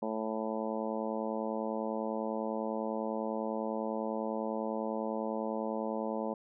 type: harmonic tone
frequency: 110 Hz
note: A2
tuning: in tune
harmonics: 2 / 3 / 4 / 5 / 6 / 7 / 8 / 9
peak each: -37 / -42 / -40 / -38 / -42 / -45 / -42 / -46 dBFS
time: 0.02-6.34 s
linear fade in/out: 5 ms
effects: none